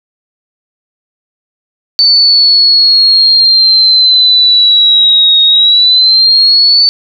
sine linear two-way sweep, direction down then up, 4527 to 3743 to 4527 Hz, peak -3 dBFS, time 1.99-6.89 s, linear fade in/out 0 ms, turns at 5.43 s, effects none

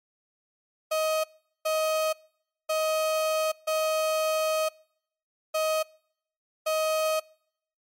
35% pulse tone bursts at uneven times, 629 Hz, D#5, 19 cents sharp, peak -22 dBFS, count 6, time 0.91-1.24 / 1.65-2.13 / 2.69-3.52 / 3.67-4.69 / 5.54-5.83 / 6.66-7.2 s, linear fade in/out 10 ms, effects noise-tail reverb RT60 0.7 s tail -26 dB re dry + MP3 64 kbps

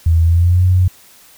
sine tone with pitch glide, 82.41 to 91.44 Hz, E2 to F#2, 0 to -20 cents, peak -8 dBFS, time 0.06-0.88 s, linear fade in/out 5 ms, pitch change +180 cents, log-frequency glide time 0.23-0.65 s, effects white hiss -45 dBFS RMS until 1.37 s

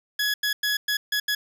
20% pulse tone bursts at uneven times, 1683 Hz, G#6, 23 cents sharp, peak -17 dBFS, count 6, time 0.19-0.34 / 0.43-0.53 / 0.63-0.77 / 0.88-0.97 / 1.12-1.2 / 1.28-1.35 s, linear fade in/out 5 ms, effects none

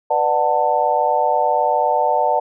sine chord, B minor seventh, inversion none, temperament just, 493.9 / 592.7 / 740.8 / 889 Hz, B4 / D5 / F#5 / A5, 0 / +16 / +2 / +18 cents, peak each -23 / -20 / -19 / -18 dBFS, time 0.1-2.4 s, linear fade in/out 10 ms, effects none

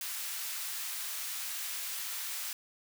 white high-pass noise, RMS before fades -38 dBFS, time 0.01-2.53 s, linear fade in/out 2 ms, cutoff 1200 Hz, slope 12 dB/octave, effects none

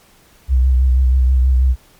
sine tone with vibrato, 64.1 Hz, C2, 35 cents flat, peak -9 dBFS, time 0.48-1.76 s, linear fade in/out 50 ms, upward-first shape sine, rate 6.2 Hz, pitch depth 44 cents each way, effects pink hiss -50 dBFS RMS until 1.99 s + MP3 96 kbps

